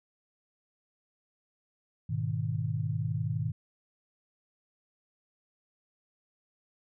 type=chord; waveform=sine; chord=G# minor; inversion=none; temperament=equal; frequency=103.83 / 123.47 / 155.56 Hz; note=G#2 / B2 / D#3; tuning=0 / 0 / 0 cents; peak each=-33 dBFS; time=2.09-3.52 s; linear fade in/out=10 ms; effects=none